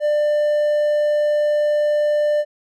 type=tone; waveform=triangle; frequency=595 Hz; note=D5; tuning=22 cents sharp; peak=-13 dBFS; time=0-2.45 s; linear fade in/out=50 ms; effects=none